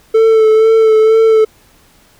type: tone with vibrato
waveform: triangle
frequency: 441.7 Hz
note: A4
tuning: 7 cents sharp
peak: -3 dBFS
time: 0.14-1.45 s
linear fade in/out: 10 ms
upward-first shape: sine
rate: 2.1 Hz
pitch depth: 24 cents each way
effects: pink hiss -48 dBFS RMS until 2.19 s